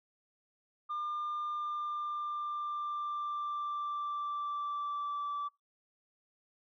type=tone with pitch glide; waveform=sine; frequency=1200 to 1159.8 Hz; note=D6 to D6; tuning=+37 to -22 cents; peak=-32 dBFS; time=0.89-5.49 s; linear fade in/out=20 ms; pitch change=-59 cents; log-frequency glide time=1.5-5.37 s; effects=noise-tail reverb RT60 0.2 s tail -24 dB re dry + tanh soft clip ceiling -32 dBFS